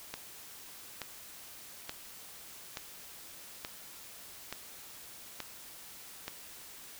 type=click train; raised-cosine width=0.2 ms; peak=-20 dBFS; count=8; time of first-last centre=0.14-6.28 s; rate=1.14 Hz; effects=white hiss -50 dBFS RMS until 6.99 s